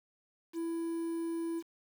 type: tone with quantisation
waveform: triangle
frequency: 332.6 Hz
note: E4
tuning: 16 cents sharp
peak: -31 dBFS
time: 0.53-1.63 s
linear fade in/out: 50 ms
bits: 9
effects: none